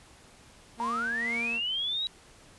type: tone with tremolo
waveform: sawtooth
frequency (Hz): 233.1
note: A#3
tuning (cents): 0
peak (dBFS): -31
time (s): 0.77-1.61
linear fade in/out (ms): 50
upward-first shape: triangle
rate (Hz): 2.1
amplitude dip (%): 45
type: linear sweep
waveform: sine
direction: up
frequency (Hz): 901 to 3904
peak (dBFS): -28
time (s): 0.8-2.07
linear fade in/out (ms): 0
effects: pink hiss -55 dBFS RMS until 2.58 s + resampled to 24000 Hz